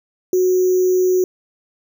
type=tone with sample-and-hold; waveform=sine; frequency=367.3 Hz; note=F#4; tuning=13 cents flat; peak=-12 dBFS; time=0.33-1.24 s; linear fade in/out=2 ms; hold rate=6300 Hz; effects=none